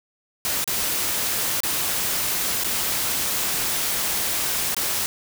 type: noise with dropouts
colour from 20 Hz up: white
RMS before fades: -24 dBFS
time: 0.45-5.06 s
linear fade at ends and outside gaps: 0 ms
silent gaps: 0.642-0.676 / 1.604-1.634 / 2.637-2.645 / 4.746-4.766 s
effects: none